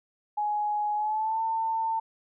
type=tone with pitch glide; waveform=sine; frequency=837 to 897.1 Hz; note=G#5 to A5; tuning=+13 to +33 cents; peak=-25 dBFS; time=0.37-2 s; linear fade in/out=10 ms; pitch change=+120 cents; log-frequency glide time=0.95-1.41 s; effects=none